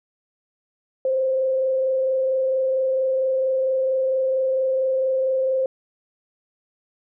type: tone with frequency modulation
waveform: sine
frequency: 525 Hz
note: C5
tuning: 6 cents sharp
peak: -18 dBFS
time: 1.05-5.66 s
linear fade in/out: 2 ms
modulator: 24.4 Hz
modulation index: 0.27
effects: none